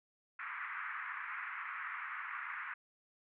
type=band-pass noise; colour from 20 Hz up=pink; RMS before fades=-43 dBFS; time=0.39-2.74 s; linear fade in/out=5 ms; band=1100 to 2200 Hz; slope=48 dB/octave; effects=none